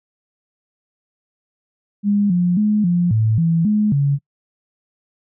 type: tone with pitch steps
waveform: sine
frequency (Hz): 203.9 / 177.1 / 210.9 / 175.1 / 110.1 / 165.6 / 211 / 141.1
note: G#3 / F3 / G#3 / F3 / A2 / E3 / G#3 / C#3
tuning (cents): -32 / +24 / +27 / +5 / +2 / +8 / +28 / +31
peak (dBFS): -13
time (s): 2.03-4.19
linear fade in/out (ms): 50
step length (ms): 270
effects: noise-tail reverb RT60 0.1 s tail -26 dB re dry